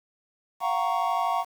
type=chord; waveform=triangle; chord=Gb major seventh; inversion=third; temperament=equal with one note detuned; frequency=698.5 / 750.8 / 932.3 / 1108.7 Hz; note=F5 / Gb5 / Bb5 / Db6; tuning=0 / +25 / 0 / 0 cents; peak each=-27 dBFS; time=0.6-1.45 s; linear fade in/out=50 ms; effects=8-bit